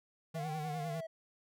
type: tone with vibrato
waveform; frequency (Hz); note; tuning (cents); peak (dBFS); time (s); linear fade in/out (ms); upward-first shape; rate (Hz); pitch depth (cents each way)
square; 155.56; D#3; 0; -39; 0.34-1.01; 10; sine; 9.9; 70
type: exponential two-way sweep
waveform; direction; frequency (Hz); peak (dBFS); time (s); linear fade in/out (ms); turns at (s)
triangle; up then down; 644 to 784 to 644; -38; 0.35-1.07; 10; 0.5
effects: none